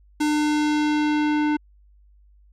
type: tone with low-pass filter sweep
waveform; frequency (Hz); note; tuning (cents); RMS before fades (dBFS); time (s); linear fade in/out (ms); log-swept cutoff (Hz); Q
square; 300; D4; +37; -21; 0.2-1.57; 10; 9800 to 2100; 0.89
effects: added 50 Hz sine -51 dBFS peak until 2.52 s